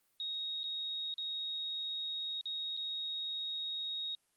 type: tone with dropouts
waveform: sine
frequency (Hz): 3758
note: A#7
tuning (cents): +13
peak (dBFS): -36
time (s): 0.2-4.15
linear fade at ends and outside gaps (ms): 1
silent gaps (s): 0.633-0.64 / 1.14-1.181 / 2.411-2.456 / 2.767-2.773
effects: white hiss -75 dBFS RMS until 4.36 s + Opus 32 kbps